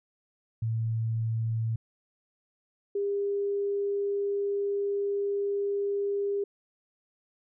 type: tone pair in turn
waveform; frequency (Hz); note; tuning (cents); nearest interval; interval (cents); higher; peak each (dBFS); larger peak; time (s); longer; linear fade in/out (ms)
sine; 112.9 / 402.3; A2 / G4; +45 / +45; octave + minor seventh; 2200; second; -26; neither; 0.62-1.76 / 2.95-6.44; second; 5
effects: none